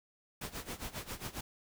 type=noise with tremolo; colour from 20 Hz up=pink; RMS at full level=-40 dBFS; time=0.41-1.41 s; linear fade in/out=5 ms; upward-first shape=sine; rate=7.4 Hz; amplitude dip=85%; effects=none